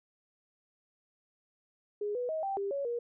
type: tone with pitch steps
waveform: sine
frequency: 414.3 / 492.1 / 633 / 782 / 398 / 559 / 475.2 Hz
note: G#4 / B4 / D#5 / G5 / G4 / C#5 / A#4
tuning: -4 / -6 / +30 / -4 / +26 / +14 / +33 cents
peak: -31 dBFS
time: 2.01-2.99 s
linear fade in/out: 5 ms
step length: 140 ms
effects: none